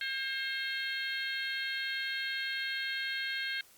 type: harmonic tone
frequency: 534 Hz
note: C5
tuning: 35 cents sharp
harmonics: 3 / 4 / 5 / 6 / 7 / 8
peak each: -36 / -39 / -45 / -41 / -45 / -42 dBFS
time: 0.01-3.61 s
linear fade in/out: 2 ms
effects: white hiss -60 dBFS RMS until 3.77 s + Opus 48 kbps